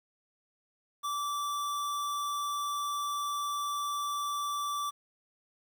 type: tone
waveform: square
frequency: 1163 Hz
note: D6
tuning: 17 cents flat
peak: -32 dBFS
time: 1.03-4.91 s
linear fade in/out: 20 ms
effects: 10-bit